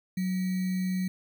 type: tone with sample-and-hold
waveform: sine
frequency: 185 Hz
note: F#3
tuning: in tune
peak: -26 dBFS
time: 0.17-1.08 s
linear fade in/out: 5 ms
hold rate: 2100 Hz
effects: none